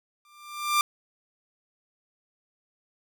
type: tone with exponential growth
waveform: sawtooth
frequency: 1188 Hz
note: D6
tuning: 20 cents sharp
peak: -14 dBFS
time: 0.25-0.81 s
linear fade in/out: 1 ms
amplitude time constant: 120 ms
effects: none